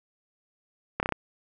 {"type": "slowing click train", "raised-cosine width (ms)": 0.5, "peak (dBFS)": -11, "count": 5, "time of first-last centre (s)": [1, 1.123], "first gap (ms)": 29, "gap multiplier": 1.04, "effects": []}